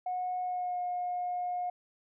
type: tone with pitch glide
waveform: sine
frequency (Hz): 729 to 716.9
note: F#5 to F5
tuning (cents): -26 to +45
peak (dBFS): -30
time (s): 0.06-1.7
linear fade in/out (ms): 5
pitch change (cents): -29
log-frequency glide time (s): 0.41-0.8
effects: tanh soft clip ceiling -26 dBFS